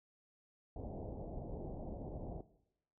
pink low-pass noise, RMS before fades -45 dBFS, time 0.76-2.41 s, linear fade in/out 2 ms, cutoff 760 Hz, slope 48 dB/octave, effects noise-tail reverb RT60 0.8 s tail -17 dB re dry

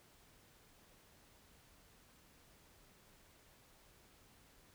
silence, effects pink hiss -66 dBFS RMS until 4.74 s

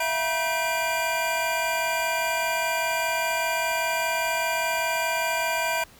square tone cluster, 658 / 703 / 962 / 1546 / 2394 Hz, E5 / F5 / B5 / G6 / D7, -3 / +11 / -46 / -24 / +33 cents, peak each -30 / -37 / -29 / -32 / -30 dBFS, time 0-5.84 s, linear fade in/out 5 ms, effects pink hiss -52 dBFS RMS until 5.99 s

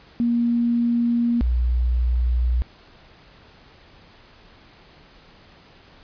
sine tone pair in turn, 236.5 / 60.68 Hz, A#3 / B1, +25 / -30 cents, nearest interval 2 octaves, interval 2355 cents, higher first, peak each -17 dBFS, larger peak neither, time 0.2-1.41 / 1.41-2.62 s, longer neither, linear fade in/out 0 ms, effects pink hiss -50 dBFS RMS until 6.03 s + resampled to 11025 Hz

